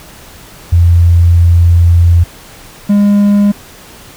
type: tone pair in turn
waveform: sine / triangle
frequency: 85.7 / 203.8 Hz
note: F2 / G#3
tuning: -32 / -32 cents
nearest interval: octave + minor third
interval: 1500 cents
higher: second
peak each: -3 dBFS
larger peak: neither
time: 0.72-2.24 / 2.89-3.52 s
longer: first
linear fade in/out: 10 ms
effects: pink hiss -35 dBFS RMS until 4.16 s